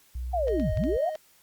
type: tone with pitch glide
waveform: sine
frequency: 61.74 to 60.16 Hz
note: B1 to B1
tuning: 0 to -45 cents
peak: -30 dBFS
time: 0.15-0.97 s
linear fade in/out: 5 ms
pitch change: -45 cents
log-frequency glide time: 0.36-0.45 s
type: linear two-way sweep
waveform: sine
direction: down then up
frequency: 751 to 36.71 to 751 Hz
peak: -24 dBFS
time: 0.33-1.1 s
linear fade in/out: 10 ms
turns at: 0.74 s
type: tone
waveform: triangle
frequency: 622.3 Hz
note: D#5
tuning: in tune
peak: -29 dBFS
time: 0.47-1.16 s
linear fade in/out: 2 ms
type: clicks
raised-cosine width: 0.2 ms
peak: -27 dBFS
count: 5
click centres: 0.482 / 0.598 / 0.773 / 0.838 / 1.153 s
effects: white hiss -60 dBFS RMS until 1.42 s + Opus 48 kbps